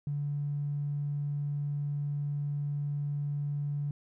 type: tone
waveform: triangle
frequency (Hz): 144.6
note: D3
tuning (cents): -27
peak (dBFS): -26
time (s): 0.07-3.91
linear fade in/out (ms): 2
effects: tanh soft clip ceiling -28 dBFS